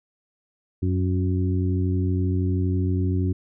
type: harmonic tone with a mistuned harmonic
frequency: 92.6 Hz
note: F#2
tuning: 2 cents sharp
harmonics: 1 / 2 / 3 / 4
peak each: -21 / -29 / -28 / -32 dBFS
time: 0.82-3.33 s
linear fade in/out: 10 ms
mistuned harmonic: 4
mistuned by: -18 cents
effects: none